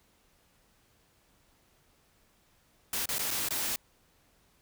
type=noise with dropouts; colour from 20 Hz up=white; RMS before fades=-32 dBFS; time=2.93-3.76 s; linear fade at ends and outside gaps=2 ms; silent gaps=3.057-3.089 / 3.184-3.192 / 3.307-3.311 / 3.487-3.506 s; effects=pink hiss -67 dBFS RMS until 4.61 s